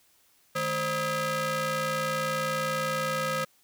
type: ring-modulated tone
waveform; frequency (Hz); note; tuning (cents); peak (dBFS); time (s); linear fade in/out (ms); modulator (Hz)
sawtooth; 370; F#4; 0; -20; 0.55-3.45; 10; 895
effects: white hiss -64 dBFS RMS until 3.63 s